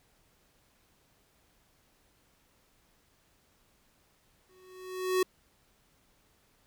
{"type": "tone with exponential growth", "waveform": "square", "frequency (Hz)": 370.7, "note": "F#4", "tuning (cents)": 3, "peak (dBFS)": -23, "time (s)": [4.49, 5.23], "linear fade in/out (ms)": 5, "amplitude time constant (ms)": 160, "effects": ["pink hiss -68 dBFS RMS until 6.66 s"]}